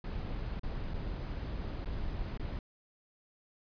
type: noise with dropouts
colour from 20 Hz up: brown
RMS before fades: -37 dBFS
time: 0.04-2.59 s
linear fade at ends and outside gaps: 2 ms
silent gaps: 0.595-0.633 / 0.937-0.942 / 1.847-1.857 / 2.375-2.396 s
effects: resampled to 11025 Hz